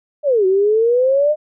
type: exponential two-way sweep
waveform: sine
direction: down then up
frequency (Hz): 617 to 370 to 617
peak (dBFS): -11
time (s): 0.23-1.36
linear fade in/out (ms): 50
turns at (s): 0.46
effects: none